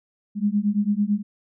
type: beating tone pair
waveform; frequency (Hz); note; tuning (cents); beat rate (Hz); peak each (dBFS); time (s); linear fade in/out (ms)
sine; 201.7 / 210.7; G3 / G#3; +50 / +25; 9; -22; 0.35-1.23; 50
effects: none